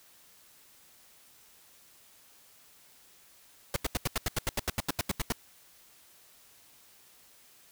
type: noise bursts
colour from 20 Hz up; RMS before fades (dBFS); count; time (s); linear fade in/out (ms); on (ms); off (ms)
pink; -29; 16; 3.74-5.323; 2; 23; 81
effects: white hiss -59 dBFS RMS until 7.71 s